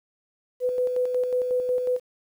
sine tone with tremolo, 500 Hz, B4, 21 cents sharp, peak -20 dBFS, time 0.6-2 s, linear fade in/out 50 ms, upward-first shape square, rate 5.5 Hz, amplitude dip 40%, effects 9-bit

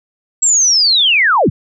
sine linear sweep, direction down, 7690 to 65.41 Hz, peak -8 dBFS, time 0.42-1.5 s, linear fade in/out 10 ms, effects none

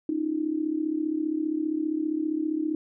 sine tone with amplitude modulation, 311.1 Hz, D#4, in tune, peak -21 dBFS, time 0.09-2.75 s, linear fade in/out 2 ms, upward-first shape sine, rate 35.1 Hz, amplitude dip 80%, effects none

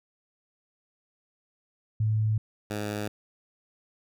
sine / 10% pulse tone pair in turn, 108.6 / 104.59 Hz, A2 / G#2, -22 / +13 cents, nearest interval minor second, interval 65 cents, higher first, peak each -22 dBFS, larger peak neither, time 2-2.38 / 2.7-3.08 s, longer neither, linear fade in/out 5 ms, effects none

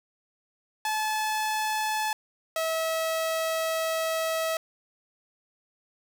sawtooth tone pair in turn, 863 / 646.5 Hz, A5 / E5, -34 / -34 cents, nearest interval perfect fourth, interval 500 cents, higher first, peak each -22 dBFS, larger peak neither, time 0.85-2.13 / 2.56-4.57 s, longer second, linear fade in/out 2 ms, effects 8-bit

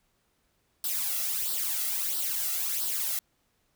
blue noise with flanger, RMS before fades -30 dBFS, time 0.84-3.19 s, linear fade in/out 2 ms, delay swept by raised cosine 0.22 to 1.52 ms, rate 1.5 Hz, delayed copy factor +0.65, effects pink hiss -72 dBFS RMS until 3.75 s

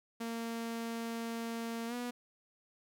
sawtooth tone with pitch glide, 230.1 to 243.5 Hz, A#3 to B3, -22 to -24 cents, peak -33 dBFS, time 0.2-2.11 s, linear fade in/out 10 ms, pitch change +98 cents, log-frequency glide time 1.87-1.94 s, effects none

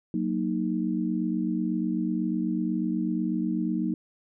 sine chord, D# minor, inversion first, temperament equal, 185 / 233.1 / 311.1 Hz, F#3 / A#3 / D#4, 0 / 0 / 0 cents, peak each -29 dBFS, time 0.14-3.94 s, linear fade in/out 2 ms, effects none

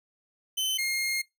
sawtooth tone pair in turn, 3056 / 2134 Hz, G7 / C7, -45 / +34 cents, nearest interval tritone, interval 621 cents, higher first, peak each -23 dBFS, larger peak neither, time 0.57-0.78 / 0.78-1.22 s, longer second, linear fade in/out 10 ms, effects noise-tail reverb RT60 0.2 s tail -24 dB re dry

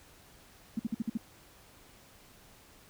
sine tone bursts, 225.3 Hz, A3, 41 cents sharp, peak -28 dBFS, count 6, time 0.77-1.174 s, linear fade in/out 5 ms, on 24 ms, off 52 ms, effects pink hiss -58 dBFS RMS until 2.89 s

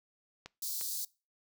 clicks, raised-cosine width 0.2 ms, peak -27 dBFS, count 2, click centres 0.46 / 0.812 s
white high-pass noise, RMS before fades -37 dBFS, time 0.62-1.05 s, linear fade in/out 5 ms, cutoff 4000 Hz, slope 48 dB/octave
effects noise-tail reverb RT60 0.3 s tail -23 dB re dry

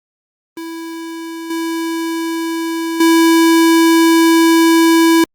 square tone with level steps, 329.6 Hz, E4, in tune, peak -25 / -18 / -8 dBFS, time 0.57-5.24 s, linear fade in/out 2 ms, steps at 1.5 / 3 s, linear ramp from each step 5 ms, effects Opus 32 kbps

